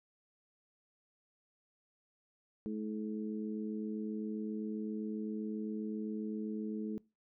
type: harmonic tone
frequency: 107.6 Hz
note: A2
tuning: 38 cents flat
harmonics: 2 / 3 / 4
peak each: -37 / -43 / -45 dBFS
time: 2.66-6.98 s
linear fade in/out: 0 ms
effects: noise-tail reverb RT60 0.3 s tail -24 dB re dry